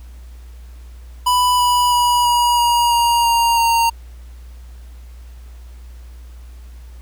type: tone with pitch steps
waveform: square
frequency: 991 / 981.3 / 971.7 / 962.2 / 952.8 / 943.5 / 934.3 / 925.2 Hz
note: B5 / B5 / B5 / B5 / A#5 / A#5 / A#5 / A#5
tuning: +6 / -11 / -28 / -45 / +38 / +21 / +4 / -13 cents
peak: -13 dBFS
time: 1.26-3.9 s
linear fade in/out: 10 ms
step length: 330 ms
effects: added 60 Hz sine -34 dBFS peak until 7.01 s + pink hiss -52 dBFS RMS until 7.01 s